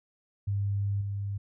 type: tone with level steps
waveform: sine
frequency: 100.3 Hz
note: G2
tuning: 40 cents sharp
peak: -26 / -30 dBFS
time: 0.47-1.38 s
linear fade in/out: 10 ms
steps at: 1.01 s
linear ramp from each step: 5 ms
effects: none